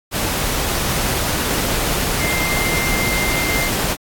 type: tone in noise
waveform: sine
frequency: 2097 Hz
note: C7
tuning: 3 cents sharp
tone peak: -21 dBFS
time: 2.19-3.71 s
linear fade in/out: 50 ms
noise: pink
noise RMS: -20 dBFS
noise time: 0.11-3.97 s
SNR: -4 dB
effects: AAC 64 kbps